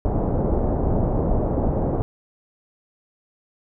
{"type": "low-pass noise", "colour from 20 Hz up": "pink", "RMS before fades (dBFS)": -21, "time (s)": [0.05, 2.02], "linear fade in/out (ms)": 0, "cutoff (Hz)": 750, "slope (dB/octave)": 24, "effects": []}